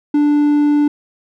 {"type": "tone", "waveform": "triangle", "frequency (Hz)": 293.7, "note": "D4", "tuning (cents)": 0, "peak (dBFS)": -8, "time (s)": [0.14, 0.88], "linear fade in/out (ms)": 5, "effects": []}